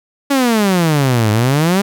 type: exponential two-way sweep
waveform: sawtooth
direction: down then up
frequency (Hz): 285.6 to 103.83 to 205.5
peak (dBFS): -7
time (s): 0.3-1.82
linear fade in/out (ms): 10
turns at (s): 1.31
effects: none